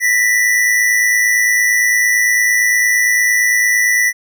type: tone pair together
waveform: square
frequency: 1866.7 / 1975.5 Hz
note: A#6 / B6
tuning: +2 / 0 cents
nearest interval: minor second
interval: 98 cents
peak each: -20 / -12 dBFS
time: 0-4.13 s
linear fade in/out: 50 ms
effects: none